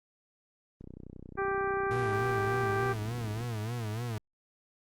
click train, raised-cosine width 3 ms, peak -32 dBFS, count 83, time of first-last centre 0.81-3.438 s, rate 31.2 Hz
harmonic tone, 392 Hz, G4, in tune, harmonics 1 / 2 / 3 / 4 / 5 / 6, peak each -31 / -36 / -35 / -36 / -47 / -48 dBFS, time 1.37-2.94 s, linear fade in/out 20 ms
40% pulse tone with vibrato, 113.2 Hz, A2, 50 cents sharp, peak -32 dBFS, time 1.91-4.18 s, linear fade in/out 0 ms, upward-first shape sine, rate 3.4 Hz, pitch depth 130 cents each way
effects Opus 32 kbps

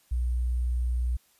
sine tone with sample-and-hold, 61 Hz, B1, 21 cents flat, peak -24 dBFS, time 0.11-1.17 s, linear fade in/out 10 ms, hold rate 8820 Hz, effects white hiss -64 dBFS RMS until 1.39 s + resampled to 32000 Hz

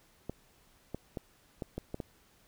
clicks, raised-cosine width 2 ms, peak -23 dBFS, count 7, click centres 0.296 / 0.946 / 1.172 / 1.622 / 1.78 / 1.944 / 2.002 s, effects pink hiss -65 dBFS RMS until 2.47 s

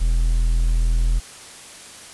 triangle tone, 41.19 Hz, E1, 1 cent flat, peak -13 dBFS, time 0-1.2 s, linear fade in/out 20 ms, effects white hiss -40 dBFS RMS until 2.13 s + resampled to 24000 Hz

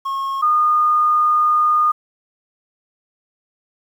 triangle / sine tone pair in turn, 1087 / 1222.7 Hz, C#6 / D#6, -34 / -31 cents, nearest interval major second, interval 203 cents, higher second, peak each -18 / -12 dBFS, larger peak second, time 0.05-0.42 / 0.42-1.92 s, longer second, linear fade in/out 10 ms, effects 8-bit

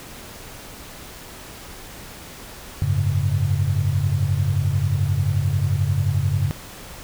sine chord, F# suspended second, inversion none, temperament equal with one note detuned, 92.5 / 103.83 / 139.88 Hz, F#2 / G#2 / C#3, 0 / 0 / +16 cents, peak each -22 dBFS, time 2.82-6.51 s, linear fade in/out 0 ms, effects pink hiss -39 dBFS RMS until 7.03 s

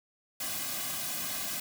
white noise with comb filter, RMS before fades -35 dBFS, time 0.4-1.6 s, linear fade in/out 5 ms, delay 2.2 ms, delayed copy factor -1, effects none

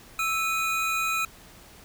square tone pair together, 1316 / 2474 Hz, E6 / D#7, -3 / -10 cents, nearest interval major seventh, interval 1093 cents, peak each -28 dBFS, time 0.19-1.25 s, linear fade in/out 2 ms, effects pink hiss -50 dBFS RMS until 1.84 s

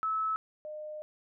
sine tone pair in turn, 1300 / 609.1 Hz, E6 / D#5, -24 / -37 cents, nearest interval octave + minor second, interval 1313 cents, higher first, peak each -28 / -38 dBFS, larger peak first, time 0.03-0.36 / 0.65-1.02 s, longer second, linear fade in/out 0 ms, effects none

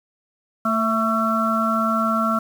harmonic tone with a mistuned harmonic, 224.1 Hz, A3, 32 cents sharp, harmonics 1 / 3 / 5 / 6, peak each -22 / -26 / -26 / -21 dBFS, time 0.65-2.39 s, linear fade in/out 5 ms, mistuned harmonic 3, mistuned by -29 cents, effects 7-bit

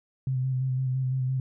sine tone with vibrato, 130 Hz, C3, 11 cents flat, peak -24 dBFS, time 0.27-1.4 s, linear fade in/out 2 ms, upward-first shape square, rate 5.9 Hz, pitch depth 23 cents each way, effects none

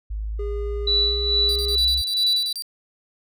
sine linear sweep, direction up, 51.91 to 65.41 Hz, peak -25 dBFS, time 0.1-2.02 s, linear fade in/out 10 ms
triangle tone, 408.5 Hz, G#4, 29 cents flat, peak -26 dBFS, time 0.39-1.76 s, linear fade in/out 5 ms
sine tone with tremolo, 3951 Hz, B7, in tune, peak -16 dBFS, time 0.87-2.53 s, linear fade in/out 5 ms, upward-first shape sine, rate 2.3 Hz, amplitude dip 60%
sawtooth tone bursts, 4699 Hz, D8, in tune, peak -25 dBFS, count 12, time 1.49-2.622 s, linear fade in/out 0 ms, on 65 ms, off 32 ms
effects none

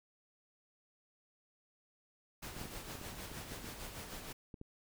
pink noise with tremolo, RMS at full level -45 dBFS, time 2.42-4.33 s, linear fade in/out 10 ms, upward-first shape sine, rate 6.5 Hz, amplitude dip 45%
clicks, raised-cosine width 3 ms, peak -35 dBFS, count 10, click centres 2.566 / 2.614 / 2.656 / 2.953 / 3.014 / 3.316 / 3.521 / 3.644 / 4.542 / 4.614 s
effects none

